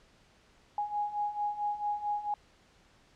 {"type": "beating tone pair", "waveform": "sine", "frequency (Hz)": [826, 830.5], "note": ["G#5", "G#5"], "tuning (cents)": [-10, 0], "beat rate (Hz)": 4.5, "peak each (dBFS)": [-36, -32], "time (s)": [0.78, 2.34], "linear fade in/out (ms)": 2, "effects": ["pink hiss -63 dBFS RMS until 3.15 s", "low-pass 6000 Hz 12 dB/octave"]}